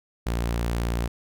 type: tone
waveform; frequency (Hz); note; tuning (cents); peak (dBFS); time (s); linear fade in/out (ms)
sawtooth; 58.27; A#1; 0; -20; 0.26-1.08; 10
effects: none